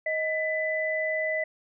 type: tone pair together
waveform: sine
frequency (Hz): 629 / 1997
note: D#5 / B6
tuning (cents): +19 / +19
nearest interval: octave + minor sixth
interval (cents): 2000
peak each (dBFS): -28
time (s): 0.06-1.44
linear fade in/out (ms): 5
effects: none